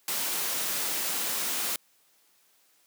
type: noise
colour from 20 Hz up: white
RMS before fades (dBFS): -30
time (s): 0.08-1.76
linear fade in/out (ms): 2
effects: white hiss -65 dBFS RMS until 2.86 s + high-pass 200 Hz 12 dB/octave